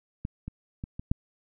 clicks, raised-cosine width 5 ms, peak -19 / -23 / -22 / -23 / -11 dBFS, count 5, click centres 0.251 / 0.48 / 0.839 / 0.995 / 1.115 s, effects none

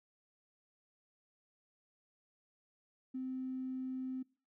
triangle tone with tanh clipping, 259.2 Hz, C4, 16 cents flat, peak -37 dBFS, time 3.14-4.23 s, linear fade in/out 10 ms, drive 2 dB, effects noise-tail reverb RT60 0.4 s tail -24 dB re dry

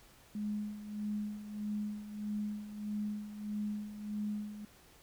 sine tone with tremolo, 209.3 Hz, G#3, 14 cents sharp, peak -33 dBFS, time 0.35-4.65 s, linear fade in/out 2 ms, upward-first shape sine, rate 1.6 Hz, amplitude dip 70%, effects pink hiss -61 dBFS RMS until 5.02 s

